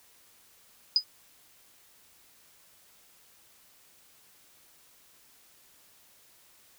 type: tone with exponential decay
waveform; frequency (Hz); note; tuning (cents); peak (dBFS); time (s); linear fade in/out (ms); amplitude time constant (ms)
sine; 4978; D#8; 0; -15; 0.96-1.04; 1; 17
effects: white hiss -60 dBFS RMS until 6.78 s